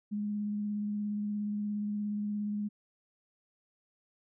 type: tone with vibrato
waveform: sine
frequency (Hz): 207.7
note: G#3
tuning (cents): 0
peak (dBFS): -31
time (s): 0.11-2.69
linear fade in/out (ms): 20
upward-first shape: triangle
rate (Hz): 17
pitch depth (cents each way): 17
effects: none